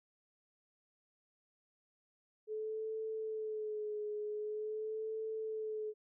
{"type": "tone with vibrato", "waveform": "sine", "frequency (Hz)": 430.1, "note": "A4", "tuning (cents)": -39, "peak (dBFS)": -37, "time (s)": [2.47, 5.94], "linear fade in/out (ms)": 50, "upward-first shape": "sine", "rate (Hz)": 0.45, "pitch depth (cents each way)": 39, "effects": []}